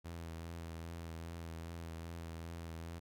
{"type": "tone with vibrato", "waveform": "sawtooth", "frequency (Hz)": 83.1, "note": "E2", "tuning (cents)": 15, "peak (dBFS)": -40, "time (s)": [0.04, 3], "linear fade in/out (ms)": 20, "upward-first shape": "triangle", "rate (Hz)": 2.5, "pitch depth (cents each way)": 31, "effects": []}